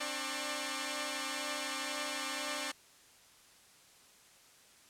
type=tone cluster; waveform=5% pulse; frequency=266.2 / 297 / 592 / 1093 Hz; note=C4 / D4 / D5 / C#6; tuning=+30 / +20 / +14 / -25 cents; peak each=-30 dBFS; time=0-2.72 s; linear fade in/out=10 ms; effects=white hiss -61 dBFS RMS until 4.89 s + low-pass 10000 Hz 12 dB/octave

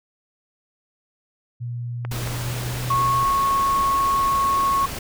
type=tone with pitch glide; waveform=sine; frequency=120 to 124.38 Hz; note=B2 to B2; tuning=-49 to +13 cents; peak=-26 dBFS; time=1.6-3.25 s; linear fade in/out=20 ms; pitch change=+62 cents; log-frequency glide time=2.25-2.94 s
type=clicks; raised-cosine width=0.5 ms; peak=-17 dBFS; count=2; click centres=2.05 / 2.274 s
type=noise; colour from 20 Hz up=pink; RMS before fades=-31 dBFS; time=2.11-4.99 s; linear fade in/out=5 ms
type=tone; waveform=sine; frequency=1100 Hz; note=C#6; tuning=14 cents flat; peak=-17 dBFS; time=2.9-4.86 s; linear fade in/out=5 ms
effects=none

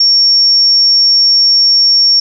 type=tone; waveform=sine; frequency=5500 Hz; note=F8; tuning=27 cents flat; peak=-5 dBFS; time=0-2.2 s; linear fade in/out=5 ms; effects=none

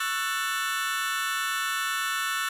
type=chord; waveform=sawtooth; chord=F# minor seventh; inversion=second; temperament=just; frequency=1110 / 1332 / 1480 / 1776 Hz; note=C#6 / E6 / F#6 / A6; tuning=+2 / +18 / 0 / +16 cents; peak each=-31 / -27 / -28 / -28 dBFS; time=0-2.49 s; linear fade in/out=5 ms; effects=resampled to 32000 Hz + 8-bit

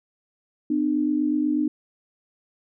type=tone pair together; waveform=sine; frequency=252.8 / 301 Hz; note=B3 / D4; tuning=+41 / +43 cents; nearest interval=minor third; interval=302 cents; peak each=-25 / -21 dBFS; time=0.7-1.68 s; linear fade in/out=5 ms; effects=none

